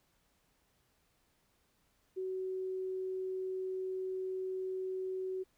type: tone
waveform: sine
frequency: 375.2 Hz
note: F#4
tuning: 24 cents sharp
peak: -35 dBFS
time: 2.16-5.44 s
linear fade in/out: 20 ms
effects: pink hiss -74 dBFS RMS until 5.57 s